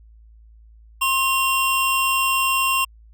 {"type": "tone pair together", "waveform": "square", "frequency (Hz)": [1059.8, 2771], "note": ["C6", "F7"], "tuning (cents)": [22, -14], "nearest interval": "octave + perfect fourth", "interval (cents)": 1664, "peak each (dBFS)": -21, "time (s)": [1.01, 2.85], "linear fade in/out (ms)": 10, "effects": ["added 55 Hz sine -45 dBFS peak until 3.13 s"]}